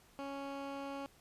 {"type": "tone with low-pass filter", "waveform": "15% pulse", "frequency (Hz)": 277.2, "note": "C#4", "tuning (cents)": 0, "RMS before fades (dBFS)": -43, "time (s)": [0.19, 1.06], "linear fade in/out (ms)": 0, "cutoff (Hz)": 4100, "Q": 0.5, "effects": ["pink hiss -65 dBFS RMS until 1.2 s", "resampled to 32000 Hz"]}